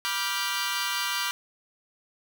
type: chord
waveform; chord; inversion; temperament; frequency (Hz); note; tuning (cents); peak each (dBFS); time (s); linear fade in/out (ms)
15% pulse; G dominant seventh; first; equal with one note detuned; 975.9 / 1174.7 / 1396.9 / 1568; B5 / D6 / F6 / G6; -21 / 0 / 0 / 0; -26; 0.05-1.31; 0
effects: none